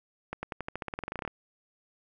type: accelerating click train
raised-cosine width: 0.5 ms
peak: -19 dBFS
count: 18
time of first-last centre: 0.33-1.277 s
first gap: 100 ms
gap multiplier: 0.92
effects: none